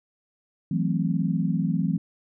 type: chord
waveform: sine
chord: F# half-diminished seventh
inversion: third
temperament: equal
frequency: 164.81 / 185 / 220 / 261.6 Hz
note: E3 / F#3 / A3 / C4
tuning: 0 / 0 / 0 / 0 cents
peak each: -25 / -26 / -30 / -30 dBFS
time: 0.71-1.98 s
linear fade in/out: 5 ms
effects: none